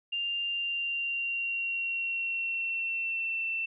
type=tone with pitch glide; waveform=sine; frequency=2794 to 2682 Hz; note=F7 to E7; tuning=0 to +29 cents; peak=-29 dBFS; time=0.12-3.66 s; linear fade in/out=10 ms; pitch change=-71 cents; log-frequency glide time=0.45-3.5 s; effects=none